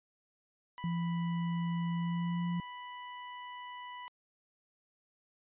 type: tone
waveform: sawtooth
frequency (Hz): 988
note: B5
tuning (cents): 0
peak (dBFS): -39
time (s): 0.78-4.08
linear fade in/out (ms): 0
type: tone with pitch glide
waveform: sine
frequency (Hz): 170 to 173.47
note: F3 to F3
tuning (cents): -46 to -11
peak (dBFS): -31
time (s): 0.84-2.6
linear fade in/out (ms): 0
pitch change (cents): +35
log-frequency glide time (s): 1.96-2.48
effects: resampled to 8000 Hz